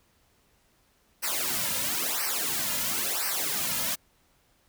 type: noise with flanger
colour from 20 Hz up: white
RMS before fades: -29 dBFS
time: 1.22-3.96 s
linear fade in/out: 20 ms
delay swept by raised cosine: 0.28 to 2.68 ms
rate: 0.98 Hz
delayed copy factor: -0.9
effects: pink hiss -66 dBFS RMS until 4.68 s